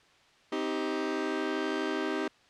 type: chord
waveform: sawtooth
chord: C minor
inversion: none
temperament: just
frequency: 261.6 / 314 / 392.4 Hz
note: C4 / Eb4 / G4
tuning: 0 / +16 / +2 cents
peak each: -32 / -29 / -29 dBFS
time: 0.52-2.28 s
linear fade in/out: 5 ms
effects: white hiss -61 dBFS RMS until 2.49 s + low-pass 4000 Hz 12 dB/octave